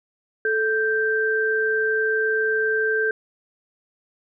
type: tone pair together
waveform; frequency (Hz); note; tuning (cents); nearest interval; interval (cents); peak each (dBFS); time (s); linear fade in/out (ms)
sine; 437.2 / 1568; A4 / G6; -11 / 0; octave + minor seventh; 2211; -22 / -21; 0.45-3.11; 2
effects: none